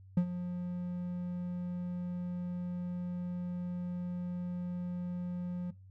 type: tone with ADSR envelope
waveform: triangle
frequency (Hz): 177.7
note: F3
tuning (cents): +30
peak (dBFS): -20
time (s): 0.17-5.71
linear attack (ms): 4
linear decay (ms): 79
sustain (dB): -12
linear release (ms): 9
effects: noise-tail reverb RT60 0.3 s tail -21 dB re dry + added 95 Hz sine -52 dBFS peak until 5.9 s